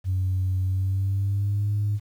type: tone with pitch glide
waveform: sine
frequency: 93.3 to 103.52 Hz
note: F#2 to G#2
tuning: +15 to -5 cents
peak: -20 dBFS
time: 0.04-2 s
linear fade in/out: 50 ms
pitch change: +180 cents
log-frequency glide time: 0.64-1.72 s
effects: tanh soft clip ceiling -18 dBFS + 9-bit